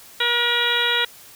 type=harmonic tone; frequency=477.8 Hz; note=A#4; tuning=43 cents sharp; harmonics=1 / 2 / 3 / 4 / 5 / 6 / 7 / 8; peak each=-29 / -29 / -24 / -25 / -28 / -29 / -24 / -24 dBFS; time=0.2-1.05 s; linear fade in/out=5 ms; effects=white hiss -45 dBFS RMS until 1.35 s